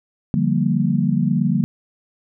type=chord; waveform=sine; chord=G minor seventh; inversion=second; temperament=equal; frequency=146.83 / 174.61 / 196 / 233.1 Hz; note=D3 / F3 / G3 / Bb3; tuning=0 / 0 / 0 / 0 cents; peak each=-21 dBFS; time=0.34-1.64 s; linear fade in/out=0 ms; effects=none